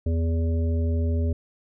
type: harmonic tone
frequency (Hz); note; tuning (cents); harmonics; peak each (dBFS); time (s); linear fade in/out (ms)
82.41; E2; 0; 1 / 3 / 5 / 7; -21 / -31 / -35 / -38; 0.06-1.33; 5
effects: none